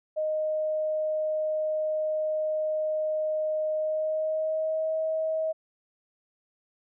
sine tone with pitch glide, 620 to 635.6 Hz, D#5 to D#5, -6 to +37 cents, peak -25 dBFS, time 0.16-5.53 s, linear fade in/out 20 ms, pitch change +43 cents, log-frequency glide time 3.75-4.96 s, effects none

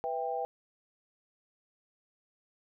sine chord, E minor, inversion second, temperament just, 494.4 / 659.3 / 791.1 Hz, B4 / E5 / G5, +2 / 0 / +16 cents, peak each -36 / -37 / -34 dBFS, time 0.04-0.45 s, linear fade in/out 0 ms, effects none

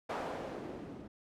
blue noise with low-pass filter sweep, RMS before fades -42 dBFS, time 0.09-1.08 s, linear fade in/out 10 ms, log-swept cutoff 770 to 240 Hz, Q 1.3, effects none

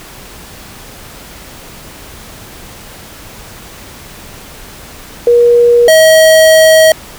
sine / square tone pair in turn, 477.3 / 637.1 Hz, A#4 / D#5, +41 / +41 cents, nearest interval perfect fourth, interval 500 cents, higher second, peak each -3 dBFS, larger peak neither, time 5.27-5.88 / 5.88-6.92 s, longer second, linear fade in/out 2 ms, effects pink hiss -32 dBFS RMS until 7.18 s

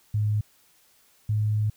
sine tone pair in turn, 105.6 / 106.52 Hz, G#2 / G#2, +29 / +44 cents, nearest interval unison, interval 15 cents, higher second, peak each -21 dBFS, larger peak neither, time 0.14-0.41 / 1.29-1.7 s, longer second, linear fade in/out 5 ms, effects white hiss -61 dBFS RMS until 1.76 s

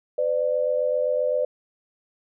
sine tone pair together, 507 / 594.7 Hz, B4 / D5, +45 / +22 cents, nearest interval minor third, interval 277 cents, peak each -23 dBFS, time 0.18-1.45 s, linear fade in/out 5 ms, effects none

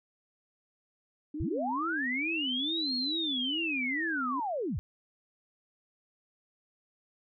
sine tone with vibrato, 287.4 Hz, D4, 37 cents flat, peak -34 dBFS, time 1.34-4.4 s, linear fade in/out 5 ms, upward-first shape sine, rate 2.3 Hz, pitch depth 250 cents each way
sine linear two-way sweep, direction up then down, 49 to 4308 to 52.3 Hz, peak -30 dBFS, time 1.4-4.79 s, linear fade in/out 0 ms, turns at 2.95 s
effects none

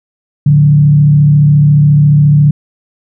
sine tone with frequency modulation, 146.83 Hz, D3, in tune, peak -3 dBFS, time 0.46-2.51 s, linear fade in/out 5 ms, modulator 34.3 Hz, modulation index 0.45, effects none

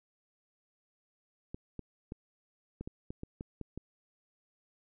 clicks, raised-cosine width 3 ms, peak -27 dBFS, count 10, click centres 1.545 / 1.793 / 2.121 / 2.81 / 2.875 / 3.105 / 3.234 / 3.409 / 3.613 / 3.776 s, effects none

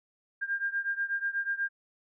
sine beating tone pair, 1600 / 1608.2 Hz, G6 / G6, +35 / +44 cents, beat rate 8.2 Hz, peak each -31 / -33 dBFS, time 0.41-1.69 s, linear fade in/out 20 ms, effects none

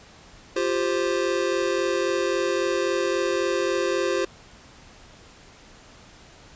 square chord, F suspended second, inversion none, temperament just, 349.2 / 392.9 / 523.8 Hz, F4 / G4 / C5, 0 / +4 / +2 cents, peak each -27 dBFS, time 0.56-4.25 s, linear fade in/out 5 ms, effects pink hiss -49 dBFS RMS until 6.55 s + resampled to 16000 Hz

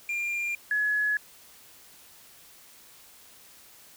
triangle / sine tone pair in turn, 2395 / 1693.5 Hz, D7 / G#6, +33 / +33 cents, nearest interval tritone, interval 600 cents, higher first, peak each -26 / -23 dBFS, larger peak second, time 0.09-0.55 / 0.71-1.17 s, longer neither, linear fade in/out 2 ms, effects white hiss -53 dBFS RMS until 3.96 s

